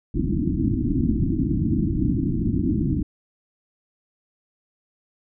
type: low-pass noise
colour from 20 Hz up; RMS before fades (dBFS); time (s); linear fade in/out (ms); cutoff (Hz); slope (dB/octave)
white; -22; 0.14-3.03; 5; 330; 96
effects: none